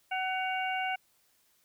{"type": "harmonic tone with a mistuned harmonic", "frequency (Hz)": 750, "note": "F#5", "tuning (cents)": 23, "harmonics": [1, 2, 3, 4], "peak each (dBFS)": [-32, -37, -36, -39], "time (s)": [0.11, 0.96], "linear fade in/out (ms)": 10, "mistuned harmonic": 4, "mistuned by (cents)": -120, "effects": ["white hiss -69 dBFS RMS until 1.64 s"]}